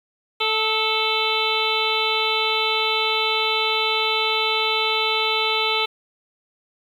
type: harmonic tone with a mistuned harmonic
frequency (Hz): 440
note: A4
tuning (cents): 0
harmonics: 1 / 2 / 3 / 5 / 6 / 7 / 8 / 9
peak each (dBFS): -27 / -27 / -27 / -27 / -27 / -27 / -27 / -27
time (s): 0.4-5.86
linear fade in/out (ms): 10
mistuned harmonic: 3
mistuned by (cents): -22
effects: 8-bit